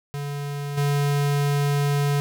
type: tone with level steps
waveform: square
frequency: 143.3 Hz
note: D3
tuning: 42 cents flat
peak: -28 / -20 dBFS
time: 0.14-2.2 s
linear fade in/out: 0 ms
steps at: 0.77 s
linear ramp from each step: 10 ms
effects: none